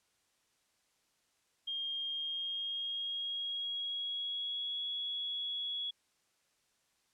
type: tone with pitch glide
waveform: sine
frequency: 3222 to 3357 Hz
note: G7 to G#7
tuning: +47 to +18 cents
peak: -35 dBFS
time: 1.67-5.91 s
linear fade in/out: 10 ms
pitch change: +71 cents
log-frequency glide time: 2.09-4.86 s
effects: white hiss -75 dBFS RMS until 7.13 s + low-pass 9000 Hz 12 dB/octave